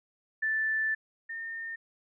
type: tone pair in turn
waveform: sine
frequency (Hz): 1760 / 1820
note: A6 / A#6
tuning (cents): 0 / -42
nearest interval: minor second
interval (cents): 58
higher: second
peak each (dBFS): -26 / -35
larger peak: first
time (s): 0.42-0.95 / 1.29-1.76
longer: first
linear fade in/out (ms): 10
effects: none